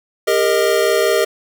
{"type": "chord", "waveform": "square", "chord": "Eb major", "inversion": "first", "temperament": "equal with one note detuned", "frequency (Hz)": [401.2, 466.2, 622.3], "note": ["G4", "Bb4", "Eb5"], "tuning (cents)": [40, 0, 0], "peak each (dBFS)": -18, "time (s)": [0.27, 1.25], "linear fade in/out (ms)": 10, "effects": []}